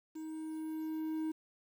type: tone with level ramp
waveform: triangle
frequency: 315.2 Hz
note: D#4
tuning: 23 cents sharp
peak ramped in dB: -39 to -31 dBFS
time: 0.15-1.32 s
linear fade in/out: 10 ms
effects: 10-bit